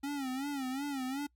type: tone with vibrato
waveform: square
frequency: 271.8 Hz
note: C#4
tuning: 34 cents flat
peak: -35 dBFS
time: 0.03-1.27 s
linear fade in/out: 10 ms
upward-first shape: sine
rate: 2.7 Hz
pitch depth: 110 cents each way
effects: noise-tail reverb RT60 0.1 s tail -25 dB re dry + added 60 Hz sine -69 dBFS peak until 1.35 s